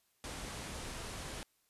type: low-pass noise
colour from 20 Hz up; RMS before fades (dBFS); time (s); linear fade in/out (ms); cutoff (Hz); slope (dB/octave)
pink; -44; 0.24-1.43; 0; 11000; 48
effects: white hiss -75 dBFS RMS until 1.69 s + resampled to 32000 Hz